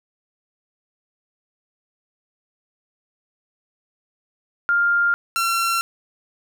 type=tone pair in turn; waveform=sine / sawtooth; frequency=1401 / 1359.5 Hz; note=F6 / F6; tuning=+5 / -47 cents; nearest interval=minor second; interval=52 cents; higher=first; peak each=-15 dBFS; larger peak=neither; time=4.69-5.14 / 5.36-5.81 s; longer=neither; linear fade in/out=0 ms; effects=none